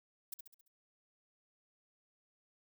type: noise with echo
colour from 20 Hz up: violet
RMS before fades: -42 dBFS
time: 0.32-0.34 s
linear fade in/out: 5 ms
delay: 68 ms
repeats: 5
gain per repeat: -6 dB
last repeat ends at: 0.68 s
effects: none